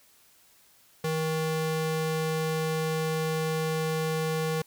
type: ring-modulated tone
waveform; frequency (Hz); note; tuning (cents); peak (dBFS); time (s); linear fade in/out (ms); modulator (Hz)
square; 317.3; D#4; +34; -24; 1.04-4.62; 5; 157
effects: white hiss -60 dBFS RMS until 4.66 s